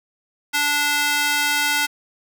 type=tone with high-pass filter; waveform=square; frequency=292.2 Hz; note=D4; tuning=9 cents flat; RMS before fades=-20 dBFS; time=0.53-1.87 s; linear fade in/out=20 ms; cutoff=1500 Hz; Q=1; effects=none